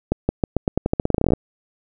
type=accelerating click train; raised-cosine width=2 ms; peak=-4 dBFS; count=20; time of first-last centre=0.12-1.335 s; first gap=170 ms; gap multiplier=0.87; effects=none